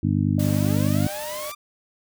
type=harmonic tone; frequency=50.2 Hz; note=G1; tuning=42 cents sharp; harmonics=2 / 3 / 4 / 5 / 6; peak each=-23 / -24 / -26 / -25 / -28 dBFS; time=0.03-1.07 s; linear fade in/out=5 ms
type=tone; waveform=sine; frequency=602 Hz; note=D5; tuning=43 cents sharp; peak=-32 dBFS; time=0.38-1.5 s; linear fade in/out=2 ms
type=noise; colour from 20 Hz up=white; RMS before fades=-36 dBFS; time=0.39-1.52 s; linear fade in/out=5 ms
type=linear sweep; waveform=sawtooth; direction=up; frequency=150 to 1203 Hz; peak=-31 dBFS; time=0.43-1.55 s; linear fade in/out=10 ms
effects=none